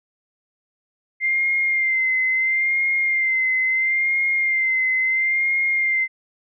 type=tone with vibrato; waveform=sine; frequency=2093 Hz; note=C7; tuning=in tune; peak=-17 dBFS; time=1.2-6.08 s; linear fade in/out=50 ms; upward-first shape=sine; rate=0.74 Hz; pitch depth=37 cents each way; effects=none